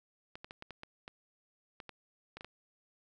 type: clicks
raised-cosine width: 0.3 ms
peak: -29 dBFS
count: 12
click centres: 0.355 / 0.445 / 0.509 / 0.624 / 0.707 / 0.834 / 1.079 / 1.802 / 1.893 / 2.37 / 2.409 / 2.446 s
effects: none